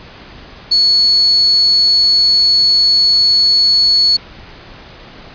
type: tone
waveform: sine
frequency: 4400 Hz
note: C#8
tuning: 14 cents flat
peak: -7 dBFS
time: 0.71-4.17 s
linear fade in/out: 10 ms
effects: pink hiss -36 dBFS RMS until 5.34 s + resampled to 11025 Hz